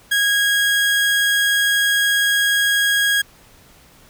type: tone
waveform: 30% pulse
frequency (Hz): 1643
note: G#6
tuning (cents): -19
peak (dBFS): -12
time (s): 0.11-3.22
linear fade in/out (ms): 10
effects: pink hiss -49 dBFS RMS until 4.09 s